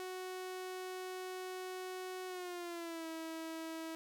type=tone with pitch glide; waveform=sawtooth; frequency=370 to 324 Hz; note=F#4 to E4; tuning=0 to -30 cents; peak=-38 dBFS; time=0-3.95 s; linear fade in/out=0 ms; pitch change=-230 cents; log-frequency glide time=2.27-3.07 s; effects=none